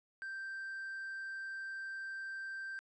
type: tone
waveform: triangle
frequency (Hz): 1568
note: G6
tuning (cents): 0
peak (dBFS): -38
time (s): 0.22-2.79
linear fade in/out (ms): 0
effects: tanh soft clip ceiling -34 dBFS + resampled to 22050 Hz